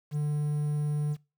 triangle tone with quantisation, 148.5 Hz, D3, 20 cents sharp, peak -24 dBFS, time 0.11-1.17 s, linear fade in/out 50 ms, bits 9, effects noise-tail reverb RT60 0.3 s tail -23 dB re dry

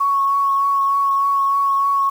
sine tone with vibrato, 1108 Hz, C#6, 1 cent flat, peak -14 dBFS, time 0-2.1 s, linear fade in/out 10 ms, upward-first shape triangle, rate 3.3 Hz, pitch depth 16 cents each way, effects 7-bit

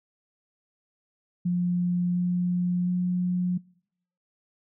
sine tone with pitch steps, 177 / 178 / 179.6 Hz, F3 / F3 / F3, +23 / +33 / +49 cents, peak -22 dBFS, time 1.45-3.58 s, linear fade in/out 10 ms, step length 710 ms, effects noise-tail reverb RT60 0.7 s tail -25 dB re dry

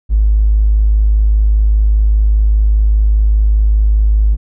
triangle tone, 52.5 Hz, G#1, 19 cents sharp, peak -3 dBFS, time 0.09-4.37 s, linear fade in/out 50 ms, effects tanh soft clip ceiling -5 dBFS

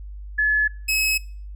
sine / sawtooth tone pair in turn, 1713 / 2567 Hz, A6 / E7, -47 / -47 cents, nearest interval perfect fifth, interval 700 cents, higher second, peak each -16 dBFS, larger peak neither, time 0.38-0.68 / 0.88-1.18 s, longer neither, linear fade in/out 10 ms, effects noise-tail reverb RT60 0.5 s tail -25 dB re dry + added 50 Hz sine -33 dBFS peak until 1.55 s

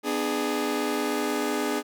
sawtooth chord, G# diminished, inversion first, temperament just, 249.2 / 299 / 415.3 Hz, B3 / D4 / G#4, +16 / +31 / 0 cents, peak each -27 / -25 / -25 dBFS, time 0.03-1.83 s, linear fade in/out 50 ms, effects none

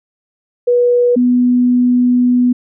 sine tone pair in turn, 486.5 / 246.9 Hz, B4 / B3, -26 / 0 cents, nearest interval octave, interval 1174 cents, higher first, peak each -8 dBFS, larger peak neither, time 0.67-1.16 / 1.16-2.53 s, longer second, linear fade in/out 10 ms, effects none

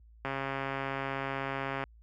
click train, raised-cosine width 0.5 ms, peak -19 dBFS, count 217, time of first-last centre 0.25-1.838 s, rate 136 Hz, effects added 56 Hz sine -50 dBFS peak until 2.02 s + high-pass 60 Hz 12 dB/octave

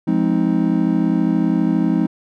triangle chord, F minor seventh, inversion none, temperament just, 174.61 / 209.5 / 261.9 / 314.3 Hz, F3 / Ab3 / C4 / Eb4, 0 / +15 / +2 / +18 cents, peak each -18 dBFS, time 0.07-2.07 s, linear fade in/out 10 ms, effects none

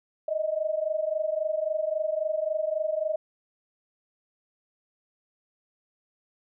sine tone pair together, 612.3 / 636 Hz, D#5 / D#5, -28 / +38 cents, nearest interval minor second, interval 66 cents, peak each -28 dBFS, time 0.28-3.16 s, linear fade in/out 5 ms, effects none

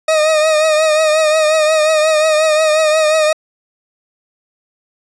40% pulse tone with vibrato, 622.3 Hz, D#5, in tune, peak -9 dBFS, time 0.08-3.33 s, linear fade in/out 5 ms, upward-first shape triangle, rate 5.6 Hz, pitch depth 53 cents each way, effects resampled to 22050 Hz + 8-bit

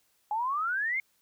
sine exponential sweep, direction up, 824 to 2192 Hz, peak -27 dBFS, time 0.31-1 s, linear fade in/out 2 ms, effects white hiss -70 dBFS RMS until 1.21 s

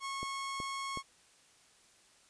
sawtooth tone, 1094 Hz, C#6, 23 cents flat, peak -33 dBFS, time 0-1.03 s, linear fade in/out 50 ms
click train, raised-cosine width 2 ms, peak -29 dBFS, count 3, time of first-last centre 0.23-0.973 s, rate 2.69 Hz
effects white hiss -64 dBFS RMS until 2.29 s + resampled to 22050 Hz

